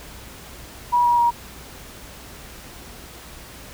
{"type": "tone with pitch steps", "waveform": "sine", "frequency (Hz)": [967, 957.6, 948.2], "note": ["B5", "A#5", "A#5"], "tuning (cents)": [-37, 46, 29], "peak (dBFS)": -14, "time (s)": [0.92, 1.31], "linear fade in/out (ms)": 20, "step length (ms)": 130, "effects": ["added 60 Hz sine -47 dBFS peak until 3.73 s", "pink hiss -41 dBFS RMS until 3.73 s"]}